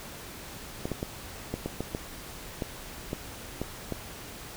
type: clicks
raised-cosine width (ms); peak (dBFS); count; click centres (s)
2; -17; 11; 0.855 / 0.917 / 1.029 / 1.54 / 1.66 / 1.806 / 1.949 / 2.622 / 3.131 / 3.616 / 3.923
effects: pink hiss -43 dBFS RMS until 4.56 s